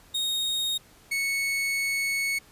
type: tone pair in turn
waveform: 40% pulse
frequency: 3729 / 2211 Hz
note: A#7 / C#7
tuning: 0 / -5 cents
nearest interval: major sixth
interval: 905 cents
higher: first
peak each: -24 dBFS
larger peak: neither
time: 0.14-0.78 / 1.11-2.39 s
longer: second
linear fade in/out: 10 ms
effects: pink hiss -55 dBFS RMS until 2.51 s + resampled to 32000 Hz